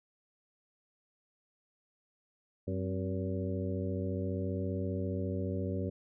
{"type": "harmonic tone with a mistuned harmonic", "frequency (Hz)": 94.7, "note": "F#2", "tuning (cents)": 41, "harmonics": [1, 2, 3, 4, 5, 6], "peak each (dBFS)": [-35, -38, -40, -41, -42, -43], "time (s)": [2.67, 5.9], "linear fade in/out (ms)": 10, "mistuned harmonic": 3, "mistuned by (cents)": -88, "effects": []}